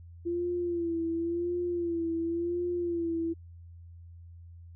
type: tone with vibrato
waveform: sine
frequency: 341 Hz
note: F4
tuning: 41 cents flat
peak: -28 dBFS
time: 0.25-3.34 s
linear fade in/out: 20 ms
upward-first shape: sine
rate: 0.93 Hz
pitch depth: 55 cents each way
effects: added 85 Hz sine -46 dBFS peak until 4.75 s